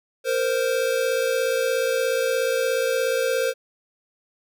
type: tone pair together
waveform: square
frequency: 464.9 / 521.8 Hz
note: A#4 / C5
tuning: -5 / -5 cents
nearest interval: major second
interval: 200 cents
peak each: -25 / -23 dBFS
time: 0.24-3.54 s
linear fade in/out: 50 ms
effects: none